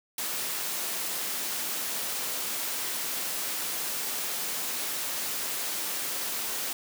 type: high-pass noise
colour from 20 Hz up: white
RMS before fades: -32 dBFS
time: 0.18-6.73 s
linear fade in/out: 2 ms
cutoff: 200 Hz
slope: 12 dB/octave
effects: none